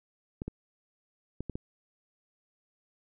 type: clicks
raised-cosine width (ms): 3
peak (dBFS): -22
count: 5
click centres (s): 0.419 / 0.48 / 1.406 / 1.497 / 1.555
effects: none